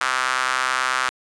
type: tone with high-pass filter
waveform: sawtooth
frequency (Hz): 129.2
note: C3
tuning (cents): -21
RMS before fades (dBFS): -22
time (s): 0.01-1.09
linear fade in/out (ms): 0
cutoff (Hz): 1300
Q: 2.9
effects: resampled to 22050 Hz